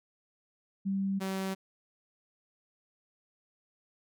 sine / sawtooth tone pair in turn, 194.9 / 191.33 Hz, G3 / G3, -10 / -42 cents, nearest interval unison, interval 32 cents, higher first, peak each -28 dBFS, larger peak neither, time 0.85-1.2 / 1.2-1.55 s, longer neither, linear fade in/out 20 ms, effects none

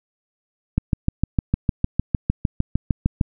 click train, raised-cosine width 5 ms, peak -5 dBFS, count 17, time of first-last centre 0.78-3.212 s, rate 6.58 Hz, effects none

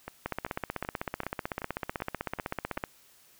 two click trains, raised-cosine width 0.5 ms, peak -16 / -22 dBFS, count 42 / 8, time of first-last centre 0.26-2.839 / 0.08-2.772 s, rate 15.9 / 2.6 Hz, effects white hiss -60 dBFS RMS until 3.39 s

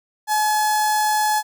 sawtooth tone with notch filter, 852 Hz, G#5, 44 cents sharp, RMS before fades -19 dBFS, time 0.27-1.43 s, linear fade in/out 50 ms, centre 2700 Hz, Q 1.1, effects none

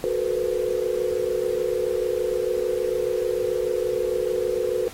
sine tone cluster, 368.1 / 435.4 / 480.3 / 507 Hz, F#4 / A4 / B4 / B4, -9 / -18 / -48 / +45 cents, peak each -27 dBFS, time 0.04-4.88 s, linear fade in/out 0 ms, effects pink hiss -42 dBFS RMS until 4.93 s + AAC 48 kbps

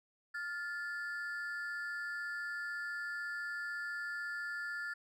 triangle ring-modulated tone, 1575 Hz, G6, 8 cents sharp, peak -33 dBFS, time 0.34-4.94 s, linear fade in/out 10 ms, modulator 168 Hz, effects none

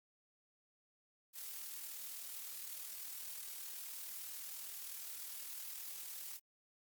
blue noise with amplitude modulation, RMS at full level -45 dBFS, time 1.33-6.4 s, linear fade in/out 50 ms, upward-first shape sine, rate 39.6 Hz, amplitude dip 45%, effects Opus 48 kbps

